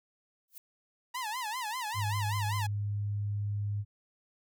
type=noise with exponential growth; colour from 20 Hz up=violet; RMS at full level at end=-42 dBFS; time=0.48-0.58 s; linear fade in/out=2 ms; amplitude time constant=20 ms
type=tone with vibrato; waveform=sawtooth; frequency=932.3 Hz; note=A#5; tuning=in tune; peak=-30 dBFS; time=1.14-2.67 s; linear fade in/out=10 ms; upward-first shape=sine; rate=5.1 Hz; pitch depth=190 cents each way
type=tone; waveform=sine; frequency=102.7 Hz; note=G#2; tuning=19 cents flat; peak=-30 dBFS; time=1.94-3.85 s; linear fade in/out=50 ms
effects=none